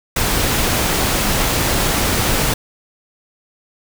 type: noise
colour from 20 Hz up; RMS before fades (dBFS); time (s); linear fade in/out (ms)
pink; -17; 0.16-2.54; 5
effects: none